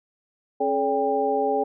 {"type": "tone cluster", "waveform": "sine", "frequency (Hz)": [272, 427.6, 570, 795], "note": ["C#4", "A4", "C#5", "G5"], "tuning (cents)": [-33, -49, 48, 24], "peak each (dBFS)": [-30, -24, -27, -24], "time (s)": [0.6, 1.64], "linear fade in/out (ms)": 10, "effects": []}